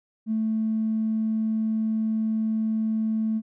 triangle tone with tanh clipping, 220 Hz, A3, in tune, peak -22 dBFS, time 0.26-3.42 s, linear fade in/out 50 ms, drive 4 dB, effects none

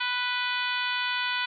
harmonic tone with a mistuned harmonic, 493.9 Hz, B4, in tune, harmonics 2 / 3 / 4 / 5 / 6 / 7 / 8 / 9, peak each -33 / -31 / -35 / -33 / -35 / -35 / -40 / -41 dBFS, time 0-1.46 s, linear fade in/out 10 ms, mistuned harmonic 6, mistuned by +31 cents, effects none

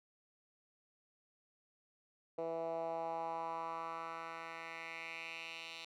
10% pulse tone with band-pass filter sweep, 164.81 Hz, E3, in tune, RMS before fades -43 dBFS, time 2.38-5.85 s, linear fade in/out 5 ms, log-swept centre 540 to 3400 Hz, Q 3.1, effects none

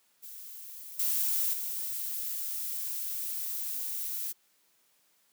violet noise with level steps, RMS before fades -45 / -29 / -35 dBFS, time 0.22-4.33 s, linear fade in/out 20 ms, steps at 0.99 / 1.53 s, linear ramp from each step 5 ms, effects white hiss -69 dBFS RMS until 5.32 s + high-pass 150 Hz 12 dB/octave

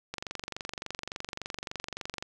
click train, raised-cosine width 0.2 ms, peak -18 dBFS, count 50, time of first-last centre 0.14-2.225 s, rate 23.5 Hz, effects none

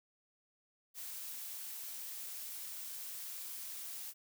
blue noise, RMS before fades -45 dBFS, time 0.94-4.14 s, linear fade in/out 50 ms, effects none

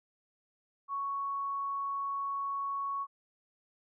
sine tone, 1111 Hz, C#6, 4 cents sharp, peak -32 dBFS, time 0.88-3.07 s, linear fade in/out 50 ms, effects none

